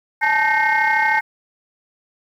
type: tone cluster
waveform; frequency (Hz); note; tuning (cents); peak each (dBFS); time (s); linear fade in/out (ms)
sine; 854 / 887 / 1545 / 1847 / 2149; G#5 / A5 / G6 / A#6 / C7; +48 / +14 / -26 / -16 / +46; -20; 0.21-1.21; 20
effects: tanh soft clip ceiling -7 dBFS + 8-bit